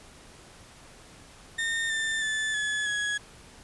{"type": "tone with pitch steps", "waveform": "35% pulse", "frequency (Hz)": [1826, 1786.4, 1747.6, 1709.6, 1672.5], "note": ["A#6", "A6", "A6", "G#6", "G#6"], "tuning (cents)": [-36, 26, -12, 50, 12], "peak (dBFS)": -25, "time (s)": [1.58, 3.18], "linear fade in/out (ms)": 10, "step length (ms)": 320, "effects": ["pink hiss -51 dBFS RMS until 3.63 s", "resampled to 24000 Hz"]}